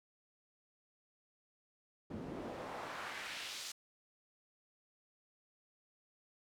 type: noise with band-pass filter sweep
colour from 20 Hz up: pink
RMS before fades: -45 dBFS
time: 2.1-3.72 s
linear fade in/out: 5 ms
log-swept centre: 210 to 5600 Hz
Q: 1.1
effects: none